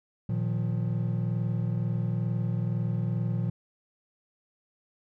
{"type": "chord", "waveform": "triangle", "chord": "Bb suspended fourth", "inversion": "none", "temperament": "equal with one note detuned", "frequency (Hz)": [116.54, 155.56, 177.77], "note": ["Bb2", "Eb3", "F3"], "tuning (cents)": [0, 0, 31], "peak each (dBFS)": [-26, -31, -30], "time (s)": [0.29, 3.5], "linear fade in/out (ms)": 5, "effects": []}